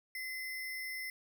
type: tone with sample-and-hold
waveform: sine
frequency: 2045 Hz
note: C7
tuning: 40 cents flat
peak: -38 dBFS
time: 0.15-1.1 s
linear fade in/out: 2 ms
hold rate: 7350 Hz
effects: none